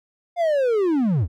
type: linear sweep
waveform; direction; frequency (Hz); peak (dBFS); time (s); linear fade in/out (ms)
triangle; down; 712 to 65.41; -15; 0.36-1.28; 50
effects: none